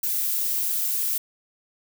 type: noise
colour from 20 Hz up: violet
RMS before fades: -25 dBFS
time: 0.03-1.18 s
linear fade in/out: 5 ms
effects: none